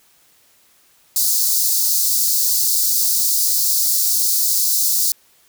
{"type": "high-pass noise", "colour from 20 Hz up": "white", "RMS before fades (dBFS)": -17, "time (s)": [1.16, 5.12], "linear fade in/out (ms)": 2, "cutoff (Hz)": 4300, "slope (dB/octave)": 48, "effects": ["white hiss -55 dBFS RMS until 5.48 s"]}